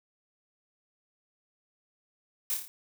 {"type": "noise with echo", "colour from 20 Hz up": "blue", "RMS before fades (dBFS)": -30, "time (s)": [2.5, 2.54], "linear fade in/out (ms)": 0, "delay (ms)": 28, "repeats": 5, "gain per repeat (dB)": -4, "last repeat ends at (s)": 2.68, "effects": []}